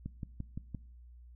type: click train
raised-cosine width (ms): 5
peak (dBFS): -26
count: 5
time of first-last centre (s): 0.06-0.747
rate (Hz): 5.82
effects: noise-tail reverb RT60 0.6 s tail -21 dB re dry + added 60 Hz sine -51 dBFS peak until 1.35 s